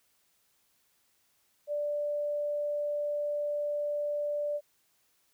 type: tone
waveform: sine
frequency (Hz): 587.3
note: D5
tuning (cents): 0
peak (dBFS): -29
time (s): 1.67-4.61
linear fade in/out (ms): 50
effects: white hiss -71 dBFS RMS until 5.33 s